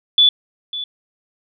sine tone with echo, 3460 Hz, A7, 30 cents flat, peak -8 dBFS, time 0.18-0.29 s, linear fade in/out 2 ms, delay 550 ms, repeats 1, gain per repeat -15 dB, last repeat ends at 0.84 s, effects none

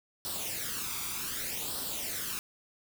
white noise with flanger, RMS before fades -36 dBFS, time 0.25-2.39 s, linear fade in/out 0 ms, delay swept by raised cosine 0.22 to 0.86 ms, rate 0.65 Hz, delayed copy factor +0.65, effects none

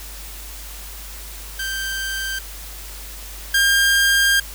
sawtooth tone pair in turn, 1567 / 1604.6 Hz, G6 / G6, -1 / +40 cents, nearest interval unison, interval 41 cents, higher second, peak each -20 / -10 dBFS, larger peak second, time 1.59-2.39 / 3.54-4.4 s, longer second, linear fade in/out 5 ms, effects added 50 Hz sine -35 dBFS peak until 4.54 s + white hiss -37 dBFS RMS until 4.54 s

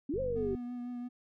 sine exponential two-way sweep, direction up then down, 252 to 540 to 376.6 Hz, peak -31 dBFS, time 0.09-0.55 s, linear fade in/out 5 ms, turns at 0.2 s
click train, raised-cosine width 5 ms, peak -31 dBFS, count 21, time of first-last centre 0.14-0.551 s, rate 48.7 Hz
triangle tone with vibrato, 244.3 Hz, B3, 19 cents flat, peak -35 dBFS, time 0.35-1.09 s, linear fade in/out 20 ms, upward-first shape triangle, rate 5.9 Hz, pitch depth 22 cents each way
effects none

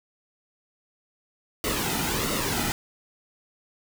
pink noise with flanger, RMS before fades -27 dBFS, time 1.64-2.72 s, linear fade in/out 0 ms, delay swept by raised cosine 1.2 to 1.84 ms, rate 1.5 Hz, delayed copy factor -0.6, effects none

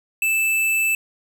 square tone, 2637 Hz, E7, in tune, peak -18 dBFS, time 0.22-0.95 s, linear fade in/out 2 ms, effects none

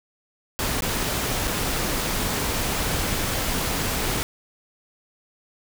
pink noise with dropouts, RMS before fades -25 dBFS, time 0.59-4.23 s, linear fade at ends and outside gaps 0 ms, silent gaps 0.807-0.822 / 1.473-1.477 s, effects none

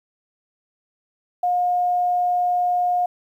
sine tone, 715 Hz, F5, 41 cents sharp, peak -17 dBFS, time 1.43-3.06 s, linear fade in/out 5 ms, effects 9-bit

